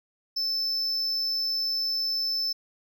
triangle tone, 5274 Hz, E8, in tune, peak -24 dBFS, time 0.36-2.53 s, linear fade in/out 10 ms, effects none

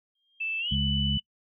sine tone with exponential growth, 3211 Hz, G7, 41 cents sharp, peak -36 dBFS, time 0.15-0.75 s, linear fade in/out 5 ms, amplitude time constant 130 ms
sine tone with pitch glide, 2643 to 2984 Hz, E7 to F#7, +4 to +14 cents, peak -28 dBFS, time 0.4-1.2 s, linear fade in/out 10 ms, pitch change +210 cents, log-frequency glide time 0.59-0.69 s
harmonic tone, 69.3 Hz, C#2, in tune, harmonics 1 / 2 / 3, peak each -30 / -29 / -30 dBFS, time 0.71-1.18 s, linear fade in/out 10 ms
effects noise-tail reverb RT60 0.1 s tail -25 dB re dry

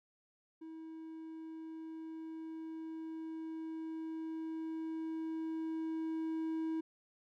triangle tone with level ramp, 321.4 Hz, E4, 44 cents flat, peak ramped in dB -44 to -32 dBFS, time 0.61-6.81 s, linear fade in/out 10 ms, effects none

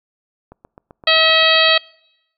click train, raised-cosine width 1 ms, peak -25 dBFS, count 10, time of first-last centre 0.52-1.686 s, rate 7.72 Hz
harmonic tone, 643 Hz, E5, 43 cents flat, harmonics 1 / 2 / 3 / 4 / 5 / 6 / 7, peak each -18 / -20 / -18 / -18 / -16 / -17 / -20 dBFS, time 1.07-1.78 s, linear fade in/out 5 ms
effects noise-tail reverb RT60 0.9 s tail -26 dB re dry

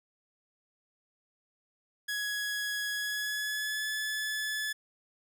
sawtooth tone with pitch glide, 1673 to 1723 Hz, G#6 to A6, +12 to -37 cents, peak -28 dBFS, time 2.08-4.73 s, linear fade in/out 10 ms, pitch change +51 cents, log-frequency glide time 2.92-3.87 s, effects none

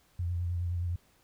sine tone with vibrato, 87.31 Hz, F2, in tune, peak -29 dBFS, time 0.19-0.96 s, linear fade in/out 5 ms, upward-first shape sine, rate 9.6 Hz, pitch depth 35 cents each way, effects pink hiss -66 dBFS RMS until 1.23 s

